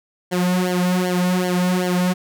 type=tone with flanger; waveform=sawtooth; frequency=180.8 Hz; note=F#3; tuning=40 cents flat; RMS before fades=-19 dBFS; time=0.31-2.14 s; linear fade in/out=20 ms; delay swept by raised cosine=0.79 to 3.09 ms; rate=2.6 Hz; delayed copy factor=-0.9; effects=none